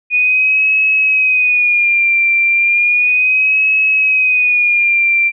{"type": "tone with vibrato", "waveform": "sine", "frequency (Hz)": 2463, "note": "D#7", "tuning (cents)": -18, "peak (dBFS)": -9, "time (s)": [0.1, 5.32], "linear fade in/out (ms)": 50, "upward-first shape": "sine", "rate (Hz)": 0.34, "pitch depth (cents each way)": 73, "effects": []}